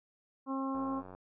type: harmonic tone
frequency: 268.4 Hz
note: C4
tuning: 44 cents sharp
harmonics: 1 / 2 / 3 / 4 / 5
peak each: -34 / -43 / -44 / -39 / -50 dBFS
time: 0.46-1.03 s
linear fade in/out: 50 ms
type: click train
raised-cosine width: 1 ms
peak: -35 dBFS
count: 38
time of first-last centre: 0.75-1.15 s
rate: 92.6 Hz
effects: none